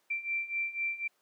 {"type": "beating tone pair", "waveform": "sine", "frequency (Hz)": [2349, 2353], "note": ["D7", "D7"], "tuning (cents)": [0, 3], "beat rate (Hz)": 4, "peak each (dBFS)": [-36, -33], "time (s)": [0.1, 1.08], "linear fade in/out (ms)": 10, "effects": ["pink hiss -72 dBFS RMS until 1.21 s", "high-pass 400 Hz 12 dB/octave"]}